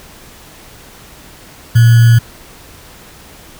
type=tone with sample-and-hold; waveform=sine; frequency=116.1 Hz; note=A#2; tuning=7 cents flat; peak=-3 dBFS; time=1.75-2.19 s; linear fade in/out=10 ms; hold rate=1575 Hz; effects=pink hiss -38 dBFS RMS until 3.59 s